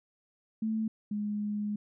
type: tone pair in turn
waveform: sine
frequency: 220 / 208.3 Hz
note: A3 / G#3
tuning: 0 / +5 cents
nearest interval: minor second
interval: 95 cents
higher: first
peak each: -28 / -30 dBFS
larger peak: first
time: 0.62-0.88 / 1.11-1.76 s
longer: second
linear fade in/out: 5 ms
effects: none